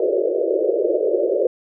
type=band-pass noise; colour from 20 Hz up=pink; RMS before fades=-19 dBFS; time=0-1.47 s; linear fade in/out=2 ms; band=350 to 600 Hz; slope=96 dB/octave; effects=none